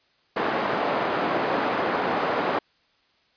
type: band-pass noise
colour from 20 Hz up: white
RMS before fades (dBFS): -25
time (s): 0.36-2.59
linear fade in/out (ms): 5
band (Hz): 260 to 970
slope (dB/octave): 12
effects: white hiss -64 dBFS RMS until 3.36 s + resampled to 11025 Hz